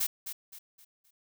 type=noise with echo; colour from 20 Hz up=blue; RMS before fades=-29 dBFS; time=0-0.07 s; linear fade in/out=10 ms; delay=260 ms; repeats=4; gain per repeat=-9 dB; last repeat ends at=1.11 s; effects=none